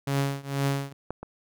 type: tone with tremolo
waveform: sawtooth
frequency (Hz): 138.9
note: C#3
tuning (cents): +4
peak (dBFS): -18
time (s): 0.07-0.93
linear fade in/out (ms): 5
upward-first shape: triangle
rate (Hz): 2.1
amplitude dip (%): 95
type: clicks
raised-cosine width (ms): 1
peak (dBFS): -17 / -23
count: 2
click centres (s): 1.106 / 1.23
effects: none